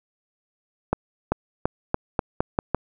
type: accelerating click train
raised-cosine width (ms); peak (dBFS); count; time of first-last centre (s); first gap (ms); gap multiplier
1; -6; 8; 0.93-2.746; 390; 0.86
effects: none